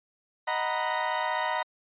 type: chord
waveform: 30% pulse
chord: B major seventh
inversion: first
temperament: equal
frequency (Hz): 622.3 / 740 / 932.3 / 987.8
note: D#5 / F#5 / A#5 / B5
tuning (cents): 0 / 0 / 0 / 0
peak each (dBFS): -31 / -31 / -28 / -29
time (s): 0.47-1.63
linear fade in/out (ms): 10
effects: resampled to 8000 Hz